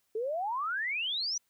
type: exponential sweep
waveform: sine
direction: up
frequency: 420.5 to 6030 Hz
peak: -30 dBFS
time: 0.15-1.38 s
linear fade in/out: 5 ms
effects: white hiss -75 dBFS RMS until 1.49 s